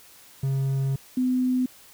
triangle / sine tone pair in turn, 135.5 / 253.7 Hz, C#3 / B3, -39 / +47 cents, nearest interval major seventh, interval 1086 cents, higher second, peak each -20 dBFS, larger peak neither, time 0.43-0.96 / 1.17-1.66 s, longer first, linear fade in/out 5 ms, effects white hiss -51 dBFS RMS until 1.93 s

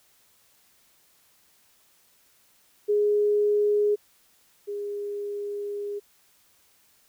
sine tone pair in turn, 415.3 / 408.9 Hz, G#4 / G#4, 0 / -27 cents, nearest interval unison, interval 27 cents, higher first, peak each -19 / -29 dBFS, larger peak first, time 2.88-3.96 / 4.67-6 s, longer second, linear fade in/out 20 ms, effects white hiss -62 dBFS RMS until 7.08 s

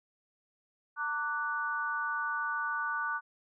sine tone cluster, 907 / 1167 / 1480 Hz, A#5 / D6 / F#6, -48 / -11 / 0 cents, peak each -39 / -35 / -33 dBFS, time 0.96-3.21 s, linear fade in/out 50 ms, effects none

